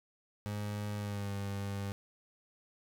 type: tone with pitch glide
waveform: 30% pulse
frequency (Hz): 103.83 to 99.72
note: G#2 to G2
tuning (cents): 0 to +30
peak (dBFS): -33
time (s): 0.46-1.92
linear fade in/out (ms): 0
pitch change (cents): -70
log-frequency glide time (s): 0.97-1.32
effects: none